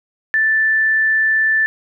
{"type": "tone", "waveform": "sine", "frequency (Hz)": 1762, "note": "A6", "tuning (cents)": 2, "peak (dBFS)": -12, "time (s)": [0.34, 1.66], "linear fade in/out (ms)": 0, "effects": []}